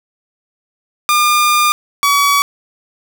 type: tone pair in turn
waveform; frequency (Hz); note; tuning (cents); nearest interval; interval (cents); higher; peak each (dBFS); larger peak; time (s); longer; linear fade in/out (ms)
sawtooth; 1206 / 1135.7; D6 / C#6; +46 / +42; minor second; 104; first; -6; neither; 1.09-1.72 / 2.03-2.42; first; 0
effects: none